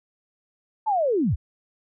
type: linear sweep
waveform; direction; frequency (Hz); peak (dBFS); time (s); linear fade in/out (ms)
sine; down; 901 to 49.05; -19; 0.86-1.36; 20
effects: none